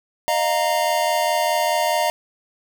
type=chord; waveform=square; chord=Eb suspended second; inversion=none; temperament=equal with one note detuned; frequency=613.7 / 698.5 / 932.3 Hz; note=Eb5 / F5 / Bb5; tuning=-24 / 0 / 0 cents; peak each=-23 dBFS; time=0.28-2.1 s; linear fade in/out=0 ms; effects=none